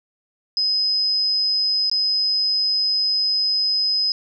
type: tone with dropouts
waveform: sine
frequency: 5050 Hz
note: D#8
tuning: 25 cents sharp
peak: -17 dBFS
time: 0.57-4.12 s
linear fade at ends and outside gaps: 1 ms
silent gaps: 1.898-1.914 s
effects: none